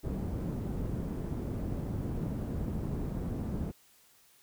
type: low-pass noise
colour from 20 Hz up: white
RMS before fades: -35 dBFS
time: 0.03-3.72 s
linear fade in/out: 20 ms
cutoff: 210 Hz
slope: 12 dB/octave
effects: white hiss -63 dBFS RMS until 4.42 s